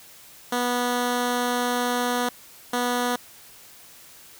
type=tone bursts at uneven times; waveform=10% pulse; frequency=244.8 Hz; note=B3; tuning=15 cents flat; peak=-14 dBFS; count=2; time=0.52-2.29 / 2.73-3.16 s; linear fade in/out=5 ms; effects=white hiss -48 dBFS RMS until 4.39 s